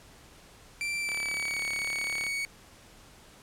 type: tone with pitch glide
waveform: 40% pulse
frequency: 2349 to 2234 Hz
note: D7 to C#7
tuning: 0 to +13 cents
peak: -29 dBFS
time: 0.81-2.45 s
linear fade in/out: 0 ms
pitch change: -87 cents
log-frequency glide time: 0.99-1.62 s
type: click train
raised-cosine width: 0.3 ms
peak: -23 dBFS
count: 43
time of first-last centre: 1.09-2.266 s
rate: 35.7 Hz
effects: pink hiss -54 dBFS RMS until 3.42 s + low-pass 11000 Hz 12 dB/octave